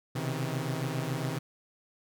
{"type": "tone cluster", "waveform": "sawtooth", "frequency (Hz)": [127.7, 134.9, 158.6], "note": ["C3", "C#3", "D#3"], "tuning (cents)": [-42, -47, 33], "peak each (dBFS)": -31, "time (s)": [0.15, 1.39], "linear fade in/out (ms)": 10, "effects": []}